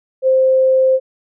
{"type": "tone", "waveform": "sine", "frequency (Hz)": 523.3, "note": "C5", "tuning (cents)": 0, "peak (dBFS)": -9, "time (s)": [0.22, 1], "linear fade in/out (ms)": 50, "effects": []}